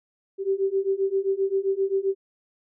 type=beating tone pair; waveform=sine; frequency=384.7 / 392.3 Hz; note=G4 / G4; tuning=-33 / +1 cents; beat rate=7.6 Hz; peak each=-25 / -24 dBFS; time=0.38-2.15 s; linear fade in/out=50 ms; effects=none